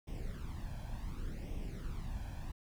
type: noise with flanger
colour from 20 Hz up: brown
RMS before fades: -41 dBFS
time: 0.07-2.52 s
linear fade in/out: 10 ms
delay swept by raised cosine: 0.34 to 1.24 ms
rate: 0.68 Hz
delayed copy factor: +0.7
effects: none